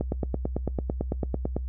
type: click train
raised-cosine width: 2 ms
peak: -13 dBFS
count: 15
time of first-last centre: 0.01-1.566 s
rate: 9 Hz
effects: noise-tail reverb RT60 0.1 s tail -22 dB re dry + added 63 Hz sine -29 dBFS peak until 1.68 s